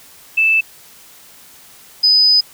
sine tone pair in turn, 2637 / 5001 Hz, E7 / D#8, 0 / +8 cents, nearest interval major seventh, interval 1108 cents, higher second, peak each -10 / -8 dBFS, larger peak second, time 0.37-0.61 / 2.03-2.41 s, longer second, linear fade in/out 10 ms, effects white hiss -43 dBFS RMS until 2.53 s

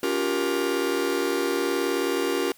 45% pulse chord, G half-diminished seventh, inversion second, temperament just, 282.2 / 352.8 / 392 / 470.4 Hz, Db4 / F4 / G4 / Bb4, +31 / +18 / 0 / +16 cents, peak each -30 / -28 / -28 / -29 dBFS, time 0.03-2.52 s, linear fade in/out 2 ms, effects white hiss -55 dBFS RMS until 2.57 s

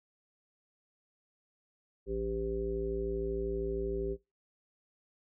harmonic tone, 56.4 Hz, A1, 44 cents sharp, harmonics 1 / 3 / 5 / 7 / 9, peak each -38 / -44 / -44 / -34 / -44 dBFS, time 2.06-4.17 s, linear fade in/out 50 ms, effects noise-tail reverb RT60 0.2 s tail -17 dB re dry

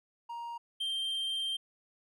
triangle tone pair in turn, 939 / 3158 Hz, A#5 / G7, +12 / +12 cents, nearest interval octave + major sixth, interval 2100 cents, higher second, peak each -36 / -30 dBFS, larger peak second, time 0.29-0.58 / 0.8-1.57 s, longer second, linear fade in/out 10 ms, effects none

